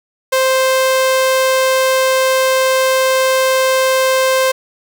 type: tone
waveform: sawtooth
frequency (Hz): 523.3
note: C5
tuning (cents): 0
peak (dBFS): -7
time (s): 0.32-4.52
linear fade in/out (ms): 10
effects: none